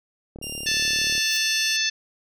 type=click train; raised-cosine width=2 ms; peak=-25 dBFS; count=31; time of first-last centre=0.36-1.18 s; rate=36.6 Hz
type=tone with pitch glide; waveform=15% pulse; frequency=2794 to 2817 Hz; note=F7 to F7; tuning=0 to +14 cents; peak=-24 dBFS; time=0.42-1.77 s; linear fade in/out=10 ms; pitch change=+14 cents; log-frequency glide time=0.59-1.41 s
type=harmonic tone; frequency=880 Hz; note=A5; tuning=in tune; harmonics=2 / 3 / 4 / 5 / 6 / 7; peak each=-28 / -28 / -28 / -28 / -28 / -28 dBFS; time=0.66-1.9 s; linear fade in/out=10 ms
type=noise with exponential growth; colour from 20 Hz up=blue; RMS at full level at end=-32 dBFS; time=1.18-1.37 s; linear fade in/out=0 ms; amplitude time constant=40 ms
effects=none